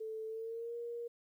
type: tone with pitch glide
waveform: sine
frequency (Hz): 440 to 471.6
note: A4 to A#4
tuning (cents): 0 to +20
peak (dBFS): -39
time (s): 0-1.08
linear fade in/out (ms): 10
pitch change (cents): +120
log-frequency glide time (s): 0.27-0.75
effects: 12-bit